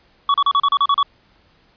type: tone bursts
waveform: square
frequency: 1128 Hz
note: C#6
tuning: 30 cents sharp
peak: -13 dBFS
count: 9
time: 0.29-1.029 s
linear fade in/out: 2 ms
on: 51 ms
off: 35 ms
effects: pink hiss -56 dBFS RMS until 1.76 s + resampled to 11025 Hz